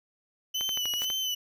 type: tone with vibrato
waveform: 35% pulse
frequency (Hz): 3000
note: F#7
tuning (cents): +23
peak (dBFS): -26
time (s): 0.54-1.35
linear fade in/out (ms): 10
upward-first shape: sine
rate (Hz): 2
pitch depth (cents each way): 52
type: click train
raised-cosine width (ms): 0.3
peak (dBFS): -21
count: 7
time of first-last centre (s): 0.61-1.102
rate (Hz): 12.2
type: noise with exponential growth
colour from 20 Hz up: white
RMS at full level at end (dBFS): -38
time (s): 0.9-1.05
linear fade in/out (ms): 5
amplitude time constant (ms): 32
effects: none